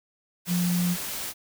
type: tone in noise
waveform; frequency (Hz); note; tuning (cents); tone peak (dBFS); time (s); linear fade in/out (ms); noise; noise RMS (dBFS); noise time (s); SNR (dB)
sine; 176.5; F3; +19; -22; 0.47-0.97; 50; white; -33; 0.45-1.34; +8
effects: none